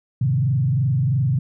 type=tone with frequency modulation; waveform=sine; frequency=130.81 Hz; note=C3; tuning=in tune; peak=-16 dBFS; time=0.21-1.39 s; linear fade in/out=5 ms; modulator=23 Hz; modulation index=1; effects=none